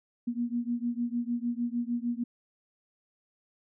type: beating tone pair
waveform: sine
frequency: 236.1 / 242.7 Hz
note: A#3 / B3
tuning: +22 / -30 cents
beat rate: 6.6 Hz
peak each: -31 / -32 dBFS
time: 0.27-2.24 s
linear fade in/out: 10 ms
effects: none